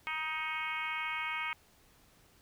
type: harmonic tone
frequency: 314.1 Hz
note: D#4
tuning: 16 cents sharp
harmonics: 3 / 4 / 5 / 6 / 7 / 8 / 9 / 10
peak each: -42 / -41 / -45 / -46 / -37 / -42 / -49 / -49 dBFS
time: 0.07-1.53 s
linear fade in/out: 0 ms
effects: pink hiss -64 dBFS RMS until 2.41 s